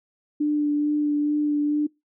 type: tone with vibrato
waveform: sine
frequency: 295.7 Hz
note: D4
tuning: 12 cents sharp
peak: -19 dBFS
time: 0.4-1.87 s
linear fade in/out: 10 ms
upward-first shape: sine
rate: 2.3 Hz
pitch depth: 14 cents each way
effects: noise-tail reverb RT60 0.2 s tail -23 dB re dry